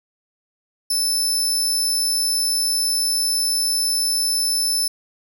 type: tone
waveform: 25% pulse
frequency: 5274 Hz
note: E8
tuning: in tune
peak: -13 dBFS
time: 0.9-4.88 s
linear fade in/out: 5 ms
effects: none